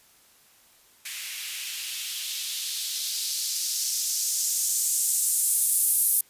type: noise with band-pass filter sweep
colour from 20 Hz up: violet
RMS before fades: -27 dBFS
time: 1.05-6.21 s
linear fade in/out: 5 ms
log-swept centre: 2200 to 11000 Hz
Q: 1.9
effects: white hiss -58 dBFS RMS until 6.29 s + resampled to 32000 Hz